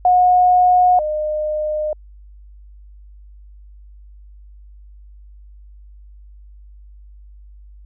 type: tone pair in turn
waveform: sine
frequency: 725 / 609.6 Hz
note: F#5 / D#5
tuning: -35 / -36 cents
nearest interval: minor third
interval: 301 cents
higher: first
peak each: -9 / -18 dBFS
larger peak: first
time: 0.05-0.99 / 0.99-1.93 s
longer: neither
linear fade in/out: 2 ms
effects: added 50 Hz sine -39 dBFS peak until 7.85 s